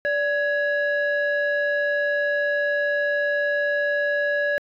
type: tone pair together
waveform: sine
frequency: 582 / 1672.5 Hz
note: D5 / G#6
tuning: -16 / +12 cents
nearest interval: octave + tritone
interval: 1828 cents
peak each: -21 dBFS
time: 0.05-4.58 s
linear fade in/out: 0 ms
effects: tanh soft clip ceiling -16 dBFS